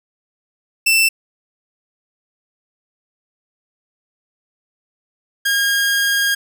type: tone pair in turn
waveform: sawtooth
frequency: 2668 / 1624.1 Hz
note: E7 / G#6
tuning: +20 / -39 cents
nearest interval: major sixth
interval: 859 cents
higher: first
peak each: -8 / -11 dBFS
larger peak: first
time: 0.86-1.09 / 5.45-6.35 s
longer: second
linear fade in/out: 10 ms
effects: none